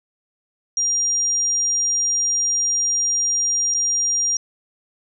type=tone with dropouts; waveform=sine; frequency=5700 Hz; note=F8; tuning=34 cents sharp; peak=-17 dBFS; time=0.77-4.37 s; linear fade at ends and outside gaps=2 ms; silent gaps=3.741-3.745 s; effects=none